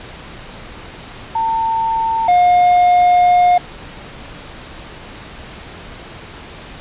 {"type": "tone pair in turn", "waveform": ["sine", "triangle"], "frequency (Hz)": [900, 714.3], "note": ["A5", "F5"], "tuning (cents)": [39, 39], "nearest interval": "major third", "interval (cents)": 400, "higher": "first", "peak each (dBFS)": [-14, -6], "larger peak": "second", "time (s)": [[1.35, 2.28], [2.28, 3.58]], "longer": "second", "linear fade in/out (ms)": 5, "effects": ["pink hiss -34 dBFS RMS until 6.8 s", "resampled to 8000 Hz"]}